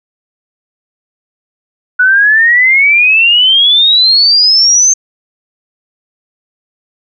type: exponential sweep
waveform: sine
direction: up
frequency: 1467 to 6360 Hz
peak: -4 dBFS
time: 1.99-4.94 s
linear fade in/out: 10 ms
effects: none